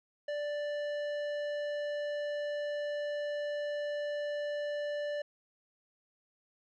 sine tone with tanh clipping, 587 Hz, D5, 1 cent flat, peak -35 dBFS, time 0.28-5.22 s, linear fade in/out 5 ms, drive 13 dB, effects none

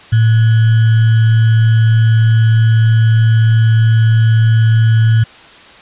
sine tone with sample-and-hold, 112.1 Hz, A2, 33 cents sharp, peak -6 dBFS, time 0.12-5.24 s, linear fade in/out 10 ms, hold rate 1575 Hz, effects white hiss -38 dBFS RMS until 5.81 s + resampled to 8000 Hz

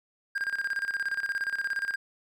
triangle tone with tremolo, 1606 Hz, G6, 41 cents sharp, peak -24 dBFS, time 0.35-1.96 s, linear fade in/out 10 ms, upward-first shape square, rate 17 Hz, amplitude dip 75%, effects none

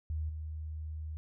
sine tone with level steps, 77.78 Hz, D#2, in tune, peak -32 / -37 dBFS, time 0.1-1.17 s, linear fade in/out 0 ms, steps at 0.29 s, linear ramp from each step 5 ms, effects none

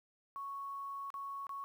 sine tone with dropouts, 1108.7 Hz, C#6, in tune, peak -40 dBFS, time 0.36-1.64 s, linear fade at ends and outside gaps 0 ms, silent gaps 1.103-1.141 / 1.468-1.493 s, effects 11-bit

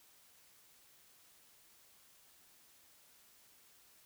silence, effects white hiss -65 dBFS RMS until 4.05 s

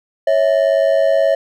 triangle ring-modulated tone, 602 Hz, D5, 43 cents sharp, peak -6 dBFS, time 0.27-1.35 s, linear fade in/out 5 ms, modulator 49.4 Hz, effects none

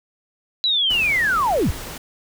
sine linear sweep, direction down, 3999 to 34.65 Hz, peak -16 dBFS, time 0.64-1.71 s, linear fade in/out 0 ms
pink noise, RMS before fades -33 dBFS, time 0.9-1.98 s, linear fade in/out 5 ms
effects none

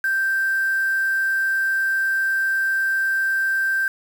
sine tone with quantisation, 1568 Hz, G6, in tune, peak -18 dBFS, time 0.04-3.88 s, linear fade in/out 2 ms, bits 6, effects none

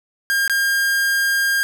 45% pulse tone with dropouts, 1610 Hz, G6, 46 cents sharp, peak -16 dBFS, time 0.3-1.63 s, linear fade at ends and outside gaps 0 ms, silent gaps 0.478-0.497 s, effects none

